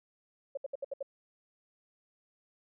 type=tone bursts; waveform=sine; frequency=552 Hz; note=C#5; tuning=7 cents flat; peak=-33 dBFS; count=6; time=0.55-1.028 s; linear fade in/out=5 ms; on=23 ms; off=68 ms; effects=none